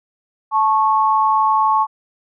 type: tone pair together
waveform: sine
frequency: 872.1 / 1100 Hz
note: A5 / C#6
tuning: -16 / -14 cents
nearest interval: major third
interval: 402 cents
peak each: -15 dBFS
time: 0.51-1.87 s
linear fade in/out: 50 ms
effects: none